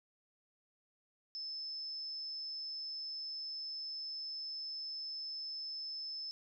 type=tone; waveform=sine; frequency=5250 Hz; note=E8; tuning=8 cents flat; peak=-40 dBFS; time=1.35-6.31 s; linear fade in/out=0 ms; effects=none